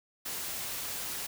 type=noise; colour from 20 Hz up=white; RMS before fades=-37 dBFS; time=0.25-1.27 s; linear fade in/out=10 ms; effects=none